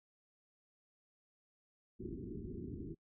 white low-pass noise, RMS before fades -45 dBFS, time 1.99-2.95 s, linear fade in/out 20 ms, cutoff 400 Hz, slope 96 dB/octave, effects noise-tail reverb RT60 0.1 s tail -24 dB re dry

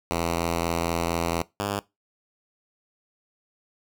5% pulse tone pair in turn, 84.3 / 100.64 Hz, E2 / G2, +39 / +46 cents, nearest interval minor third, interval 307 cents, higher second, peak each -13 / -15 dBFS, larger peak first, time 0.11-1.42 / 1.6-1.79 s, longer first, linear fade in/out 0 ms, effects noise-tail reverb RT60 0.2 s tail -20 dB re dry

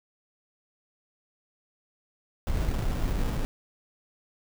brown noise with sample-and-hold, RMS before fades -27 dBFS, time 2.47-3.45 s, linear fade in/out 0 ms, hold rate 2100 Hz, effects none

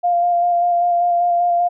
sine tone with vibrato, 698.5 Hz, F5, in tune, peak -13 dBFS, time 0.03-1.69 s, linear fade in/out 20 ms, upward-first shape square, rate 5.1 Hz, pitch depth 14 cents each way, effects none

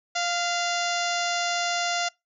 harmonic tone with a mistuned harmonic, 698.5 Hz, F5, in tune, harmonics 1 / 2 / 3 / 4 / 5 / 6 / 7 / 8 / 9 / 10, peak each -28 / -31 / -33 / -34 / -35 / -36 / -36 / -37 / -38 / -38 dBFS, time 0.15-2.09 s, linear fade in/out 10 ms, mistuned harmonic 3, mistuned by -39 cents, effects noise-tail reverb RT60 0.2 s tail -25 dB re dry

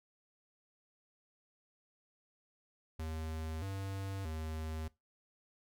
square tone with pitch steps, 79.5 / 97.4 / 79 Hz, D#2 / G2 / D#2, +38 / -11 / +27 cents, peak -39 dBFS, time 2.99-4.88 s, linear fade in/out 5 ms, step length 630 ms, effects noise-tail reverb RT60 0.2 s tail -20 dB re dry

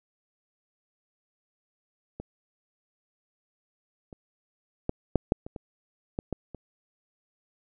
clicks, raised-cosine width 2 ms, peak -23 / -30 / -13 / -7 / -7 / -25 / -24 / -16 / -16 / -26 dBFS, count 10, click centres 2.2 / 4.128 / 4.894 / 5.157 / 5.321 / 5.465 / 5.562 / 6.189 / 6.327 / 6.547 s, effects none

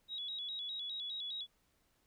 sine tone with vibrato, 3598 Hz, A7, 38 cents sharp, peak -39 dBFS, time 0.08-1.47 s, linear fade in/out 50 ms, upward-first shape square, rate 4.9 Hz, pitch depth 100 cents each way, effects pink hiss -75 dBFS RMS until 2.06 s

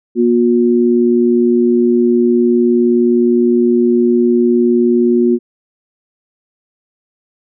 sine tone pair together, 239.8 / 359.3 Hz, A#3 / F4, +49 / +49 cents, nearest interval perfect fifth, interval 700 cents, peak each -11 dBFS, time 0.15-5.39 s, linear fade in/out 50 ms, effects none

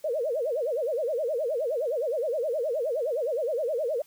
sine tone with vibrato, 541 Hz, C#5, 42 cents flat, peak -25 dBFS, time 0.04-4.02 s, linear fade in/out 5 ms, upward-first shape sine, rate 9.6 Hz, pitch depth 290 cents each way, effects white hiss -59 dBFS RMS until 4.06 s

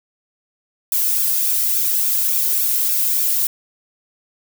violet noise with flanger, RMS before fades -18 dBFS, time 0.92-3.47 s, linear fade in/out 2 ms, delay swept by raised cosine 0.98 to 1.79 ms, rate 3.5 Hz, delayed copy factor -0.6, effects none

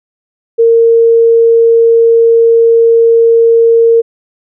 sine tone, 460 Hz, A#4, 23 cents flat, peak -3 dBFS, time 0.58-4.02 s, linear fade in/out 20 ms, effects none

